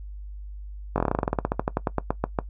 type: slowing click train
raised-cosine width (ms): 1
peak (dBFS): -8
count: 23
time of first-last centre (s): 0.96-2.388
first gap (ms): 20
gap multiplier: 1.1
effects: noise-tail reverb RT60 0.1 s tail -18 dB re dry + added 50 Hz sine -35 dBFS peak until 2.49 s